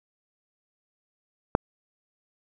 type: click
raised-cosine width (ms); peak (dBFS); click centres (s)
1; -4; 1.551
effects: none